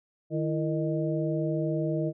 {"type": "harmonic tone with a mistuned harmonic", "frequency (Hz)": 154.3, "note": "D#3", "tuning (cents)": -14, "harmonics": [1, 2, 3, 4], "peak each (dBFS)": [-29, -30, -35, -33], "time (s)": [0.3, 2.13], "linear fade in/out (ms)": 50, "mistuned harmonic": 2, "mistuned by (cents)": 120, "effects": []}